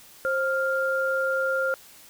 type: tone pair together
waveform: sine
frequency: 530 / 1398.7 Hz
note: C5 / F6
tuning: +22 / +2 cents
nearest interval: octave + perfect fourth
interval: 1680 cents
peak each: -25 dBFS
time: 0.25-1.74 s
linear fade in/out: 0 ms
effects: white hiss -50 dBFS RMS until 2.09 s